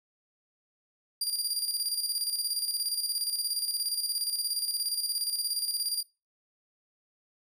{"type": "tone with tremolo", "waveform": "25% pulse", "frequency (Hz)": 4782, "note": "D8", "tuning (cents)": 30, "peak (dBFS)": -22, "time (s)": [1.21, 6.03], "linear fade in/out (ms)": 5, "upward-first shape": "square", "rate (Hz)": 17, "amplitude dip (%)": 55, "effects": ["noise-tail reverb RT60 0.3 s tail -24 dB re dry"]}